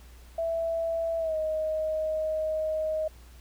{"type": "tone with pitch glide", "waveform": "sine", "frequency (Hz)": [661, 626.1], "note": ["E5", "D#5"], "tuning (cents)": [5, 11], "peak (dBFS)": -26, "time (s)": [0.38, 3.08], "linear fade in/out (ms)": 5, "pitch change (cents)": -94, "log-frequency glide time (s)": [1.18, 1.36], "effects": ["added 60 Hz sine -48 dBFS peak until 3.4 s", "pink hiss -57 dBFS RMS until 3.4 s"]}